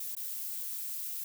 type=noise with dropouts; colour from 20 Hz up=violet; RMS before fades=-38 dBFS; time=0-1.24 s; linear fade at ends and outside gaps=5 ms; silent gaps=0.152-0.166 s; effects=none